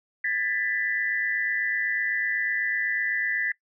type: tone cluster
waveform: sine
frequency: 1657 / 1765 / 1983 Hz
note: G#6 / A6 / B6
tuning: -4 / +5 / +7 cents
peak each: -33 / -28 / -27 dBFS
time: 0.24-3.52 s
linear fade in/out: 5 ms
effects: noise-tail reverb RT60 0.1 s tail -20 dB re dry